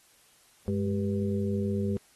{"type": "harmonic tone with a mistuned harmonic", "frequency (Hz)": 98, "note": "G2", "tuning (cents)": 0, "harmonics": [1, 2, 4, 5], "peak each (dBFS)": [-31, -29, -33, -38], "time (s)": [0.68, 1.97], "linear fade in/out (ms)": 0, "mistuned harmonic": 2, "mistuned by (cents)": 95, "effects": ["white hiss -61 dBFS RMS until 2.15 s", "AAC 32 kbps"]}